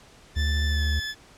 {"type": "tone with pitch glide", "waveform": "20% pulse", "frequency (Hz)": [1760, 1728.8], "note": ["A6", "A6"], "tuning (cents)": [0, -31], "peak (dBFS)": -24, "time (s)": [0.35, 1.15], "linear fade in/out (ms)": 50, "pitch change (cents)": -31, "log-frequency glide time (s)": [0.67, 0.82]}
{"type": "tone", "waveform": "triangle", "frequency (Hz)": 73.9, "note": "D2", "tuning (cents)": 11, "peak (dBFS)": -20, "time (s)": [0.36, 1], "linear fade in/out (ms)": 10}
{"effects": ["pink hiss -52 dBFS RMS until 1.37 s", "low-pass 8000 Hz 12 dB/octave"]}